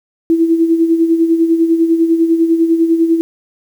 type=tone with tremolo; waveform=sine; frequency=330 Hz; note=E4; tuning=2 cents sharp; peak=-6 dBFS; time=0.3-3.21 s; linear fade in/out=0 ms; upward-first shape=sine; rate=10 Hz; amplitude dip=60%; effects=7-bit